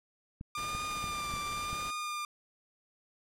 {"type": "clicks", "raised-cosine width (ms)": 5, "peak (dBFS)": -29, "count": 5, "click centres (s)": [0.411, 0.75, 1.042, 1.339, 1.73]}
{"type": "tone with vibrato", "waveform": "sawtooth", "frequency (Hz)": 1199, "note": "D6", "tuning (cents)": 36, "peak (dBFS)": -31, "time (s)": [0.55, 2.25], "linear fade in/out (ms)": 2, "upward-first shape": "triangle", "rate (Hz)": 0.9, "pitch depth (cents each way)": 31}
{"type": "noise with tremolo", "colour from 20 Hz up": "pink", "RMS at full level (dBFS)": -44, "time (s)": [0.57, 1.91], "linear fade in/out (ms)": 10, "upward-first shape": "sine", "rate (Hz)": 18, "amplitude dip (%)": 25}
{"effects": ["low-pass 11000 Hz 12 dB/octave"]}